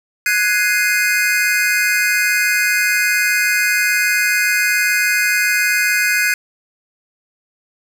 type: chord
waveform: square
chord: Ab dominant seventh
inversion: third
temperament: equal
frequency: 1480 / 1661.2 / 2093 / 2489 Hz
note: Gb6 / Ab6 / C7 / Eb7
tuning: 0 / 0 / 0 / 0 cents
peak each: -20 dBFS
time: 0.26-6.34 s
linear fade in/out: 2 ms
effects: none